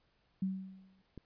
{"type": "tone with exponential decay", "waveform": "sine", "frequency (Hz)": 190, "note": "F#3", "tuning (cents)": 46, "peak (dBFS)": -29, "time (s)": [0.42, 1.02], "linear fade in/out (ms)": 5, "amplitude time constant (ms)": 130}
{"type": "click", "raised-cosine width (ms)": 3, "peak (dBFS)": -33, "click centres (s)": 1.177}
{"effects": ["pink hiss -74 dBFS RMS until 1.25 s", "resampled to 11025 Hz"]}